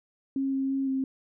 sine tone with pitch steps, 270.7 / 268.8 / 270.5 / 265.9 Hz, C#4 / C4 / C#4 / C4, -41 / +47 / -42 / +28 cents, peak -25 dBFS, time 0.36-1.04 s, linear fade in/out 2 ms, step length 170 ms, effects none

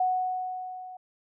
sine tone with level ramp, 739 Hz, F#5, 2 cents flat, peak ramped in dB -21 to -40 dBFS, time 0-0.97 s, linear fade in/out 5 ms, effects none

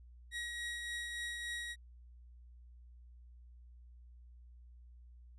30% pulse tone with tremolo, 1902 Hz, A#6, 34 cents sharp, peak -35 dBFS, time 0.31-1.76 s, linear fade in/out 50 ms, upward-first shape triangle, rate 3.5 Hz, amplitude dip 35%, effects added 60 Hz sine -54 dBFS peak until 5.38 s + resampled to 24000 Hz

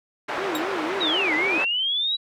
pink band-pass noise, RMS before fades -29 dBFS, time 0.28-1.65 s, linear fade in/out 10 ms, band 500 to 2100 Hz, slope 12 dB/octave
sine tone with vibrato, 348.7 Hz, F4, 3 cents flat, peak -27 dBFS, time 0.38-1.58 s, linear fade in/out 0 ms, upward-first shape sine, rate 3.9 Hz, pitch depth 230 cents each way
sawtooth tone with exponential decay, 3776 Hz, A#7, 22 cents sharp, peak -22 dBFS, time 0.55-0.63 s, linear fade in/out 2 ms, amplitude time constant 17 ms
sine linear two-way sweep, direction down then up, 3937 to 1967 to 3937 Hz, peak -21 dBFS, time 1-2.17 s, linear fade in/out 20 ms, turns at 1.34 s
effects none

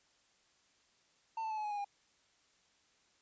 triangle tone with pitch steps, 898 / 882.6 / 867.4 / 852.5 / 837.9 / 823.5 / 809.3 Hz, A5 / A5 / A5 / G#5 / G#5 / G#5 / G#5, +35 / +5 / -25 / +45 / +15 / -15 / -45 cents, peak -34 dBFS, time 1.37-1.846 s, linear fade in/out 5 ms, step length 68 ms, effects white hiss -71 dBFS RMS until 3.21 s + resampled to 16000 Hz

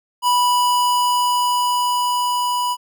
square tone with level ramp, 983 Hz, B5, 8 cents flat, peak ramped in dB -14 to -19 dBFS, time 0.22-2.77 s, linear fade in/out 50 ms, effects none

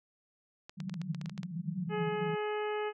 clicks, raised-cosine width 0.2 ms, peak -28 dBFS, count 11, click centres 0.695 / 0.803 / 0.896 / 0.941 / 1.016 / 1.147 / 1.214 / 1.259 / 1.296 / 1.378 / 1.432 s
pink band-pass noise, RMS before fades -38 dBFS, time 0.77-2.36 s, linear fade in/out 20 ms, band 150 to 190 Hz, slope 96 dB/octave
harmonic tone, 421.9 Hz, G#4, 27 cents sharp, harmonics 1 / 2 / 3 / 4 / 5 / 6 / 7, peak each -33 / -39 / -43 / -45 / -47 / -49 / -50 dBFS, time 1.89-2.93 s, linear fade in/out 50 ms
effects none

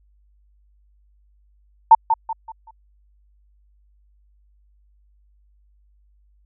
sine tone with echo, 898 Hz, A5, 35 cents sharp, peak -4 dBFS, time 1.91-1.95 s, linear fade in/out 5 ms, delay 190 ms, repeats 4, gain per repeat -9 dB, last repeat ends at 2.71 s, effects added 50 Hz sine -55 dBFS peak until 6.45 s

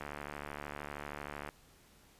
click train, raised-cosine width 0.5 ms, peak -26 dBFS, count 109, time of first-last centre 0.01-1.489 s, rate 73 Hz, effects pink hiss -63 dBFS RMS until 2.19 s + resampled to 32000 Hz

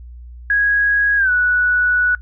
sine tone with pitch glide, 1655 to 1474.4 Hz, G#6 to F#6, -6 to -7 cents, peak -12 dBFS, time 0.5-2.15 s, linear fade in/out 2 ms, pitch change -201 cents, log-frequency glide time 1.17-1.31 s, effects noise-tail reverb RT60 0.1 s tail -19 dB re dry + added 60 Hz sine -33 dBFS peak until 2.21 s

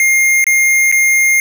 square tone with dropouts, 2123 Hz, C7, 25 cents sharp, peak -9 dBFS, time 0-1.4 s, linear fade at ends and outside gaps 1 ms, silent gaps 0.442-0.467 / 0.916-0.924 s, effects none

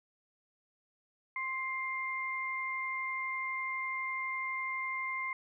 sine tone pair together, 1052 / 2104 Hz, C6 / C7, +9 / +9 cents, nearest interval octave, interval 1200 cents, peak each -38 / -35 dBFS, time 1.36-5.33 s, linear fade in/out 2 ms, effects none

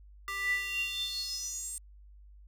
square tone with high-pass filter sweep, 394.6 Hz, G4, 11 cents sharp, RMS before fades -35 dBFS, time 0.28-1.78 s, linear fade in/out 0 ms, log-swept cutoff 1500 to 8600 Hz, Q 9.7, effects added 50 Hz sine -51 dBFS peak until 2.47 s

